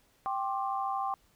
sine chord, G suspended fourth, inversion none, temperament equal with one note detuned, 784 / 1061.7 / 1174.7 Hz, G5 / C6 / D6, 0 / +25 / 0 cents, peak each -32 / -35 / -37 dBFS, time 0.26-1.14 s, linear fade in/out 0 ms, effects pink hiss -67 dBFS RMS until 1.35 s

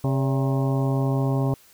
harmonic tone with a mistuned harmonic, 134.1 Hz, C3, 43 cents sharp, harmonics 1 / 2 / 3 / 4 / 5 / 6 / 7 / 8, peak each -21 / -27 / -31 / -33 / -35 / -37 / -38 / -39 dBFS, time 0.04-1.54 s, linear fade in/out 2 ms, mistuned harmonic 4, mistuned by +93 cents, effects white hiss -54 dBFS RMS until 1.73 s

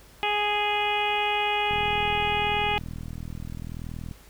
harmonic tone, 415.3 Hz, G#4, in tune, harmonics 1 / 2 / 3 / 4 / 5 / 6 / 7 / 8, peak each -32 / -26 / -36 / -38 / -33 / -29 / -32 / -37 dBFS, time 0.23-2.78 s, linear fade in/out 0 ms
click train, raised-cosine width 5 ms, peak -24 dBFS, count 99, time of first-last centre 1.71-4.112 s, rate 40.8 Hz
effects added 50 Hz sine -53 dBFS peak until 4.29 s + pink hiss -53 dBFS RMS until 4.29 s

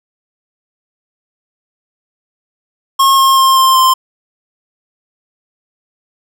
square tone with pitch steps, 1082 / 1072.7 / 1063.4 / 1054.2 / 1045.1 Hz, C#6 / C6 / C6 / C6 / C6, -42 / +43 / +28 / +13 / -2 cents, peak -7 dBFS, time 2.99-3.94 s, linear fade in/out 10 ms, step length 190 ms, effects none

